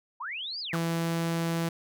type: linear two-way sweep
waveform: sine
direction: up then down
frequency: 862 to 5060 to 862 Hz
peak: -33 dBFS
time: 0.2-0.77 s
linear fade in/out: 10 ms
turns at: 0.6 s
type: tone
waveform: sawtooth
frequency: 166.6 Hz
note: E3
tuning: 19 cents sharp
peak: -23 dBFS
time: 0.73-1.69 s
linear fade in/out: 5 ms
effects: none